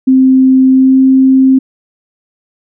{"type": "tone with pitch glide", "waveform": "sine", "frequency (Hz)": [261.6, 263.9], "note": ["C4", "C4"], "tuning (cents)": [0, 15], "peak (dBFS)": -3, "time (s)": [0.07, 1.59], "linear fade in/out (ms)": 10, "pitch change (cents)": 15, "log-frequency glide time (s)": [0.7, 0.99], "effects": []}